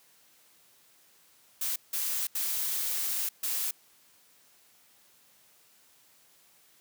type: noise bursts at uneven times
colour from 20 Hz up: blue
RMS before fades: -31 dBFS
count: 4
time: 1.61-1.76 / 1.93-2.27 / 2.35-3.29 / 3.43-3.71 s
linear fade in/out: 5 ms
effects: white hiss -62 dBFS RMS until 6.8 s + high-pass 100 Hz 12 dB/octave